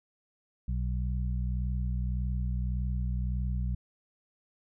harmonic tone, 61.74 Hz, B1, in tune, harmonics 1 / 2 / 3, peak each -29 / -35 / -39 dBFS, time 0.68-3.75 s, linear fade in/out 5 ms, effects none

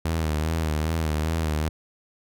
sawtooth tone with vibrato, 78.9 Hz, D#2, 25 cents sharp, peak -19 dBFS, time 0.05-1.69 s, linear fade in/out 5 ms, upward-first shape sine, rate 2.5 Hz, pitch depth 65 cents each way, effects none

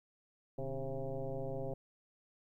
sine tone with frequency modulation, 261.6 Hz, C4, in tune, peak -36 dBFS, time 0.58-1.74 s, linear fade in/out 5 ms, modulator 137 Hz, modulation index 2.9, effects 13-bit

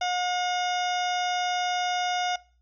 harmonic tone, 720 Hz, F#5, 47 cents flat, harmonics 1 / 2 / 3 / 4 / 5 / 7 / 8 / 9, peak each -26 / -34 / -36 / -36 / -36 / -41 / -41 / -47 dBFS, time 0.01-2.36 s, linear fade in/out 5 ms, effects noise-tail reverb RT60 0.4 s tail -22 dB re dry + added 60 Hz sine -62 dBFS peak until 2.61 s

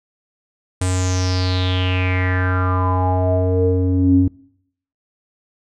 square tone with low-pass filter sweep, 92 Hz, F#2, 9 cents flat, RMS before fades -17 dBFS, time 0.81-4.28 s, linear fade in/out 5 ms, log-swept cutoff 8700 to 240 Hz, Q 6.7, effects noise-tail reverb RT60 0.7 s tail -23 dB re dry

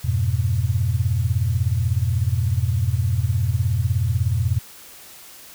sine chord, F diminished, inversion none, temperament equal, 87.31 / 103.83 / 123.47 Hz, F2 / Ab2 / Cb3, 0 / 0 / 0 cents, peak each -22 dBFS, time 0.04-4.59 s, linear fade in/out 10 ms, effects white hiss -43 dBFS RMS until 5.54 s

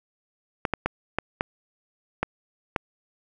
clicks, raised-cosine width 0.5 ms, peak -8 dBFS, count 7, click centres 0.652 / 0.737 / 0.86 / 1.186 / 1.409 / 2.23 / 2.762 s, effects none

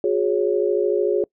sine chord, F# suspended second, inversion none, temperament equal with one note detuned, 362 / 415.3 / 554.4 Hz, F#4 / G#4 / C#5, -38 / 0 / 0 cents, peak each -21 / -20 / -24 dBFS, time 0.04-1.24 s, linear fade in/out 2 ms, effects noise-tail reverb RT60 0.1 s tail -25 dB re dry

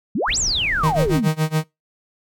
sine exponential two-way sweep, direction up then down, 170 to 7980 to 174.6 Hz, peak -18 dBFS, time 0.15-1.28 s, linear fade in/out 5 ms, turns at 0.38 s
brown noise, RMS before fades -30 dBFS, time 0.27-1.2 s, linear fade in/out 20 ms
45% pulse tone with tremolo, 156.4 Hz, D#3, 9 cents sharp, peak -15 dBFS, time 0.83-1.64 s, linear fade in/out 5 ms, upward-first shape sine, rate 7.1 Hz, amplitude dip 95%
effects noise-tail reverb RT60 0.2 s tail -23 dB re dry

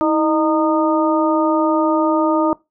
harmonic tone with a mistuned harmonic, 307 Hz, D#4, 23 cents flat, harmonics 1 / 2 / 3 / 4, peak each -16 / -19 / -21 / -22 dBFS, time 0.01-2.53 s, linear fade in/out 0 ms, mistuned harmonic 1, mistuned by +73 cents, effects noise-tail reverb RT60 0.2 s tail -21 dB re dry

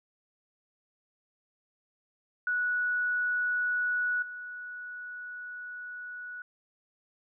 sine tone with level steps, 1470 Hz, F#6, 12 cents flat, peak -26 / -38 dBFS, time 2.47-6.42 s, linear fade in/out 2 ms, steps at 4.22 s, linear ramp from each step 5 ms, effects none

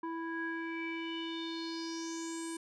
square tone with low-pass filter sweep, 329.6 Hz, E4, in tune, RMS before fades -39 dBFS, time 0.03-2.57 s, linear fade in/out 5 ms, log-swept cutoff 1200 to 9100 Hz, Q 6.1, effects none

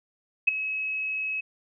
sine tone with ADSR envelope, 2567 Hz, E7, 47 cents flat, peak -13 dBFS, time 0.47-1.41 s, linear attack 12 ms, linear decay 12 ms, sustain -14 dB, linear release 11 ms, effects none

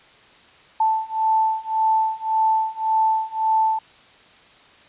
sine beating tone pair, 880 / 881.8 Hz, A5 / A5, 0 / +4 cents, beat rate 1.8 Hz, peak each -21 / -20 dBFS, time 0.8-3.79 s, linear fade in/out 5 ms, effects white hiss -50 dBFS RMS until 4.88 s + resampled to 8000 Hz

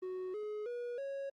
triangle tone with pitch steps, 370 / 422.6 / 482.6 / 551.2 Hz, F#4 / G#4 / B4 / C#5, 0 / +30 / -40 / -10 cents, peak -36 dBFS, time 0.02-1.3 s, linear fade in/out 10 ms, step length 320 ms, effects Opus 24 kbps

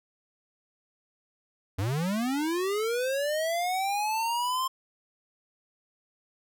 square linear sweep, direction up, 88.3 to 1058 Hz, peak -27 dBFS, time 1.78-4.68 s, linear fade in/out 10 ms, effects none

